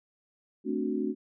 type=chord; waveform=sine; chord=D dominant seventh; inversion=second; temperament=equal; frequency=220 / 261.6 / 293.7 / 370 Hz; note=A3 / C4 / D4 / F#4; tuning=0 / 0 / 0 / 0 cents; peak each=-33 dBFS; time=0.64-1.15 s; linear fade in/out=50 ms; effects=none